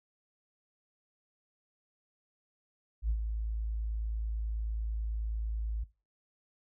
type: tone with ADSR envelope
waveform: sine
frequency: 54.6 Hz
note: A1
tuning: 13 cents flat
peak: -24 dBFS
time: 3.02-5.84 s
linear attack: 76 ms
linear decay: 69 ms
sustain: -7 dB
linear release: 8 ms
effects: noise-tail reverb RT60 0.3 s tail -19 dB re dry + tanh soft clip ceiling -23 dBFS